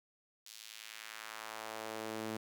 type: tone with high-pass filter sweep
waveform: sawtooth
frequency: 110 Hz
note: A2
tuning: in tune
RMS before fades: -45 dBFS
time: 0.46-2.37 s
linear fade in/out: 5 ms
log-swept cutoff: 4600 to 240 Hz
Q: 1.1
effects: 11-bit